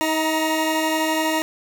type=tone pair together; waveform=20% pulse; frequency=316.9 / 938.7 Hz; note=D#4 / A#5; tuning=+32 / +12 cents; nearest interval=octave + perfect fifth; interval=1880 cents; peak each=-16 / -19 dBFS; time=0.01-1.42 s; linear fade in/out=0 ms; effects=none